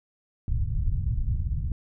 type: low-pass noise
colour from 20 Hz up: pink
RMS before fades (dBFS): -26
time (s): 0.48-1.72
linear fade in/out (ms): 2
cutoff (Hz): 120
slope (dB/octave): 24
effects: none